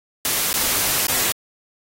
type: noise with dropouts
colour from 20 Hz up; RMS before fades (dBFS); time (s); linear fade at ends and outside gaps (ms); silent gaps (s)
white; -20; 0.25-1.32; 1; 0.53-0.54 / 1.069-1.083
effects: AAC 48 kbps